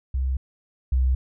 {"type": "tone pair in turn", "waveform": "sine", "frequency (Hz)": [65.41, 64.17], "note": ["C2", "C2"], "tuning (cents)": [0, -33], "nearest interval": "unison", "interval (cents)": 33, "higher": "first", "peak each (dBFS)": [-21, -17], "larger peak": "second", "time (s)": [[0.14, 0.37], [0.92, 1.15]], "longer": "neither", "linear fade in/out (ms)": 5, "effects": []}